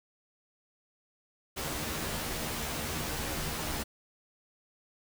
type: noise with comb filter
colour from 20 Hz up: pink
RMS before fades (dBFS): -35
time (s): 1.56-3.84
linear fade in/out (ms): 20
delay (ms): 13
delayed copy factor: +0.65
effects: none